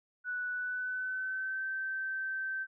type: tone with pitch glide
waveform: sine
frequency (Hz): 1480 to 1550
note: F#6 to G6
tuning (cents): 0 to -20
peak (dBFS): -33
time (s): 0.24-2.67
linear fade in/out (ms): 50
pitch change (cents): +80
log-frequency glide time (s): 0.51-1.65
effects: none